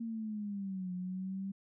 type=linear two-way sweep; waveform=sine; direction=down then up; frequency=231.3 to 180 to 196.2 Hz; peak=-36 dBFS; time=0-1.52 s; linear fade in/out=10 ms; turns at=0.93 s; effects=none